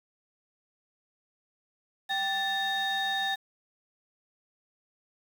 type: tone cluster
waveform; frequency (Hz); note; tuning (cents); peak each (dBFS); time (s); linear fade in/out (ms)
sine; 782 / 1762 / 3715; G5 / A6 / A#7; -4 / +2 / -7; -30; 2.09-3.36; 20
effects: tanh soft clip ceiling -22 dBFS + 8-bit